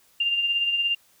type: tone with tremolo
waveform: sine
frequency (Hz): 2794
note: F7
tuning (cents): 0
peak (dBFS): -19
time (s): 0.2-0.95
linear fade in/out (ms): 5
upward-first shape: sine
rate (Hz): 17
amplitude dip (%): 45
effects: white hiss -60 dBFS RMS until 1.2 s